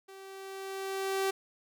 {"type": "tone with level ramp", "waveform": "sawtooth", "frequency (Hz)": 386.9, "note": "G4", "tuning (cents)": -23, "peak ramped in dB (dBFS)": [-44, -23], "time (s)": [0.08, 1.31], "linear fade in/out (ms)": 10, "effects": []}